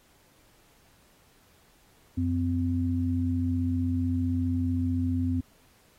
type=tone pair together; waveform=sine; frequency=90.76 / 256.7 Hz; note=F#2 / C4; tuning=-33 / -33 cents; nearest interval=octave + tritone; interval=1800 cents; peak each=-27 / -27 dBFS; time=2.17-5.41 s; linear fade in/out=10 ms; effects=pink hiss -62 dBFS RMS until 5.98 s + AAC 48 kbps